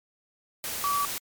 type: tone in noise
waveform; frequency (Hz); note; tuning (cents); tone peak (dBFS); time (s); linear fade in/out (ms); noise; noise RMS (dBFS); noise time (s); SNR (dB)
sine; 1147; D6; -41; -24; 0.84-1.05; 0; white; -33; 0.64-1.18; +6
effects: MP3 96 kbps